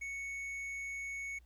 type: tone with tanh clipping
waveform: sine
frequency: 2217 Hz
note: C#7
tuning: in tune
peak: -40 dBFS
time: 0.01-1.39 s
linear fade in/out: 10 ms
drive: 7 dB
effects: added 60 Hz sine -58 dBFS peak until 1.45 s + pink hiss -75 dBFS RMS until 1.45 s